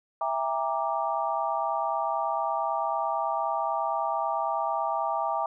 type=chord; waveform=sine; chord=E half-diminished seventh; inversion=none; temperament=equal with one note detuned; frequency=659.3 / 803.2 / 932.3 / 1174.7 Hz; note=E5 / G5 / Bb5 / D6; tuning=0 / +42 / 0 / 0 cents; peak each=-31 / -30 / -31 / -32 dBFS; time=0.21-5.46 s; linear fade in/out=2 ms; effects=none